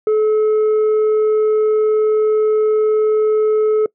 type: tone with tanh clipping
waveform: sine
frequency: 430.5 Hz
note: A4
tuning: 38 cents flat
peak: -12 dBFS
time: 0.07-3.86 s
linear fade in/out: 2 ms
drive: 3 dB
effects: noise-tail reverb RT60 0.1 s tail -23 dB re dry